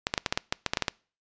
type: clicks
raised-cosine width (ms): 0.2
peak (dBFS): -7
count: 12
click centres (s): 0.069 / 0.139 / 0.178 / 0.262 / 0.325 / 0.375 / 0.525 / 0.663 / 0.735 / 0.772 / 0.823 / 0.882
effects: noise-tail reverb RT60 0.4 s tail -25 dB re dry + resampled to 16000 Hz